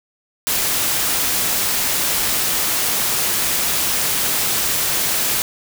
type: noise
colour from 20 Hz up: white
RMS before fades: -19 dBFS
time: 0.47-5.42 s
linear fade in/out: 0 ms
effects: none